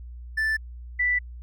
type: tone pair in turn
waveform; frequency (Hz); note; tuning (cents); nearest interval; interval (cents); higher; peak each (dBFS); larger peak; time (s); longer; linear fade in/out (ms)
triangle / sine; 1760 / 1975.5; A6 / B6; 0 / 0; major second; 200; second; -20; neither; 0.37-0.57 / 0.99-1.19; neither; 10
effects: added 60 Hz sine -37 dBFS peak until 1.42 s